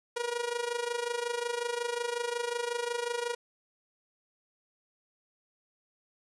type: tone with amplitude modulation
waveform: sawtooth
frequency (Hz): 477.7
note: A#4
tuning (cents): +42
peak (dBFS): -24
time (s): 0.16-3.35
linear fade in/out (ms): 10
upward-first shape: sine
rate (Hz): 25.5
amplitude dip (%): 75
effects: resampled to 24000 Hz